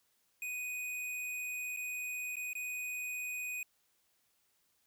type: tone with dropouts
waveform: square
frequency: 2489 Hz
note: D#7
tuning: in tune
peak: -38 dBFS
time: 0.42-3.63 s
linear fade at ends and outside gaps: 2 ms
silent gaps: 1.764-1.771 / 2.357-2.367 / 2.532-2.552 s
effects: white hiss -75 dBFS RMS until 4.86 s